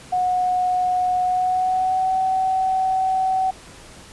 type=tone with pitch glide; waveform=sine; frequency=730 to 756.2 Hz; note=F#5 to F#5; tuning=-24 to +38 cents; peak=-17 dBFS; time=0.12-3.51 s; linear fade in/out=10 ms; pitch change=+62 cents; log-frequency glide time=1.22-2.18 s; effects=pink hiss -43 dBFS RMS until 4.12 s + resampled to 24000 Hz